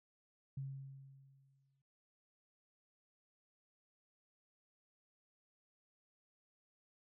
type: tone with exponential decay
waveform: sine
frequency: 136 Hz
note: C#3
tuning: 33 cents flat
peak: -39 dBFS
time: 0.57-1.82 s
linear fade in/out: 5 ms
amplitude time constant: 270 ms
effects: none